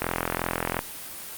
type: click train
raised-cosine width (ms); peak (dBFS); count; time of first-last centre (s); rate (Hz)
0.5; -9; 34; 0.02-0.791; 42.8
effects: white hiss -38 dBFS RMS until 1.37 s + Opus 32 kbps